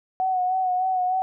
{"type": "tone with vibrato", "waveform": "sine", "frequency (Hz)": 741, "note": "F#5", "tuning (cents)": 2, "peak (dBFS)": -20, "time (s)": [0.2, 1.22], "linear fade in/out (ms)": 0, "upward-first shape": "sine", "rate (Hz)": 3.3, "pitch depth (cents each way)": 34, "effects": []}